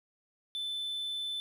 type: tone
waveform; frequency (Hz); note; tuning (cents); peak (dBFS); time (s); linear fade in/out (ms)
sine; 3520; A7; 0; -31; 0.55-1.4; 0
effects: tanh soft clip ceiling -32 dBFS + 10-bit